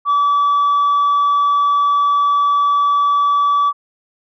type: tone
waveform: sine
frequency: 1150 Hz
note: D6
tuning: 37 cents flat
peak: -9 dBFS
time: 0.05-3.73 s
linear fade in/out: 50 ms
effects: tanh soft clip ceiling -10 dBFS